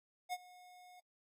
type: tone with ADSR envelope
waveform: square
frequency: 724 Hz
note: F#5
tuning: 38 cents flat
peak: -36 dBFS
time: 0.29-1 s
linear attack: 39 ms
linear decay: 41 ms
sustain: -21 dB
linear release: 4 ms
effects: AAC 48 kbps